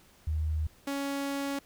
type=tone pair in turn; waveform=sine / sawtooth; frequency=77.78 / 278.9 Hz; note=D#2 / C#4; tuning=0 / +11 cents; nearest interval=octave + minor seventh; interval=2211 cents; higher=second; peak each=-27 dBFS; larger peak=neither; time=0.27-0.67 / 0.87-1.59 s; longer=second; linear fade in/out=5 ms; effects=pink hiss -60 dBFS RMS until 1.65 s